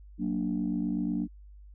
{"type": "chord", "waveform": "sine", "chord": "Gb augmented", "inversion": "none", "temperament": "equal", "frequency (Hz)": [185, 233.1, 293.7], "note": ["Gb3", "Bb3", "D4"], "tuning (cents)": [0, 0, 0], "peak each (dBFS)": -31, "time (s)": [0.18, 1.28], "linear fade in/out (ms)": 50, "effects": ["tanh soft clip ceiling -20 dBFS", "added 50 Hz sine -47 dBFS peak until 1.74 s"]}